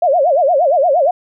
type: tone with vibrato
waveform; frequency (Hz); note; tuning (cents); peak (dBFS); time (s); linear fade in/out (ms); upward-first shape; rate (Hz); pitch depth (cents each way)
sine; 622.3; D#5; 0; -9; 0.02-1.11; 5; sine; 8.6; 270
effects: none